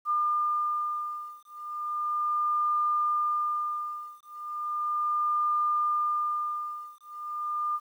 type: beating tone pair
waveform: sine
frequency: 1204 / 1204.36 Hz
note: D6 / D6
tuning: +43 / +43 cents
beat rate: 0.36 Hz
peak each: -29 dBFS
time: 0.05-7.8 s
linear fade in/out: 50 ms
effects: 10-bit